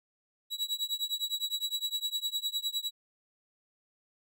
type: tone with tremolo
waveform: 40% pulse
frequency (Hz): 3897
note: B7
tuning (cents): -24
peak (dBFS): -26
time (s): 0.5-2.91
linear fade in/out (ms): 50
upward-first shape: triangle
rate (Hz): 9.8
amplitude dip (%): 100
effects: none